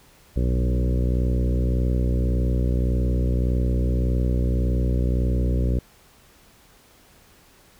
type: harmonic tone with a mistuned harmonic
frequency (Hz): 61.74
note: B1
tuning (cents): 0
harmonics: 1 / 2 / 3 / 4 / 5 / 6 / 7 / 8 / 9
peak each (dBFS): -20 / -26 / -30 / -32 / -34 / -36 / -37 / -38 / -39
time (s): 0.36-5.79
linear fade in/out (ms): 5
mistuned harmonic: 2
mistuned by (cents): -18
effects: pink hiss -54 dBFS RMS until 7.79 s